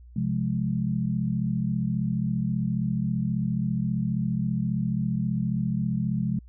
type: chord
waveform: sine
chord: F minor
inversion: second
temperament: just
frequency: 130.96 / 174.61 / 209.5 Hz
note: C3 / F3 / Ab3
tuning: +2 / 0 / +15 cents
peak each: -28 dBFS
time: 0.16-6.39 s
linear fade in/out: 5 ms
effects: added 60 Hz sine -45 dBFS peak until 6.48 s